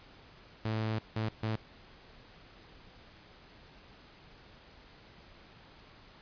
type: tone bursts at uneven times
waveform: sawtooth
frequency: 110 Hz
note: A2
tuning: in tune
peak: -27 dBFS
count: 3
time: 0.65-0.99 / 1.16-1.29 / 1.43-1.56 s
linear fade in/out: 5 ms
effects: pink hiss -56 dBFS RMS until 6.21 s + resampled to 11025 Hz